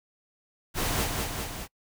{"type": "noise with echo", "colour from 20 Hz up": "pink", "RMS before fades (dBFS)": -28, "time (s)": [0.74, 1.08], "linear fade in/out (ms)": 50, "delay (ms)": 200, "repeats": 3, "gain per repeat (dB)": -3, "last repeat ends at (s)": 1.68, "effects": ["noise-tail reverb RT60 0.1 s tail -26 dB re dry"]}